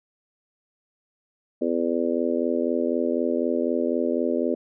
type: harmonic tone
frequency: 84 Hz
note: E2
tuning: 33 cents sharp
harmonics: 3 / 4 / 5 / 6 / 7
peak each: -26 / -27 / -28 / -29 / -29 dBFS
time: 1.61-4.55 s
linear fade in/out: 10 ms
effects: none